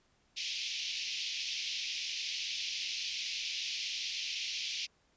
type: band-pass noise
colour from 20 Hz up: pink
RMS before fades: -38 dBFS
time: 0.36-4.87 s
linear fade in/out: 20 ms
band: 2400 to 5900 Hz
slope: 48 dB/octave
effects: pink hiss -71 dBFS RMS until 5.16 s + resampled to 16000 Hz